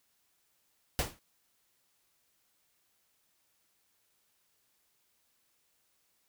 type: noise with exponential decay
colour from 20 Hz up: pink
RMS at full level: -27 dBFS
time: 0.99-1.19 s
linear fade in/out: 0 ms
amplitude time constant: 42 ms
effects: white hiss -74 dBFS RMS until 6.28 s